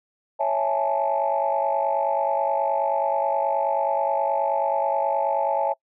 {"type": "chord", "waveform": "sine", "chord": "A major seventh", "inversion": "first", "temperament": "equal", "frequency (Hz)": [554.4, 659.3, 830.6, 880], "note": ["C#5", "E5", "G#5", "A5"], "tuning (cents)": [0, 0, 0, 0], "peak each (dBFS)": -25, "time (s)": [0.39, 5.74], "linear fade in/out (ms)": 20, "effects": ["noise-tail reverb RT60 0.1 s tail -25 dB re dry", "tanh soft clip ceiling -12 dBFS"]}